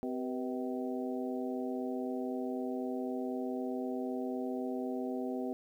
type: harmonic tone with a mistuned harmonic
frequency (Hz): 127.9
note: C3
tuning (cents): -39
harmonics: 2 / 3 / 4 / 5 / 6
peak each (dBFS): -36 / -40 / -42 / -44 / -46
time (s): 0.03-5.53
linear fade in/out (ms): 0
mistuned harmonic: 4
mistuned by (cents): -83
effects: 11-bit